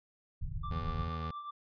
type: low-pass noise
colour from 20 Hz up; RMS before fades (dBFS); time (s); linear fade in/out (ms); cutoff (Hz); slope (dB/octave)
pink; -38; 0.41-1.09; 2; 170; 96
type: tone with tremolo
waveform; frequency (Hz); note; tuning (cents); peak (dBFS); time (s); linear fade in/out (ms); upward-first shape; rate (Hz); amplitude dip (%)
triangle; 1174.7; D6; 0; -36; 0.63-1.51; 10; triangle; 8.4; 60
type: tone with vibrato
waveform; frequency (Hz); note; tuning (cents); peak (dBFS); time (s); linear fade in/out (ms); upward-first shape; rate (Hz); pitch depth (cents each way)
25% pulse; 80.9; E2; -32; -33; 0.71-1.31; 5; sine; 3.3; 19
effects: resampled to 11025 Hz